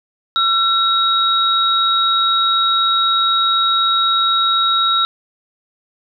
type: tone pair together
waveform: sine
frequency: 1350 / 3803 Hz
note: E6 / A#7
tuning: +41 / +34 cents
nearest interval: octave + tritone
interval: 1793 cents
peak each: -15 dBFS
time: 0.36-5.05 s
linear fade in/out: 0 ms
effects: none